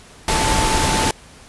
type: tone in noise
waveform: sine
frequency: 880 Hz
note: A5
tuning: in tune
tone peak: -21 dBFS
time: 0.28-1.11 s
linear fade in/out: 2 ms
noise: pink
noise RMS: -18 dBFS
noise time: 0.28-1.11 s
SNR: -6 dB
effects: pink hiss -44 dBFS RMS until 1.48 s + resampled to 24000 Hz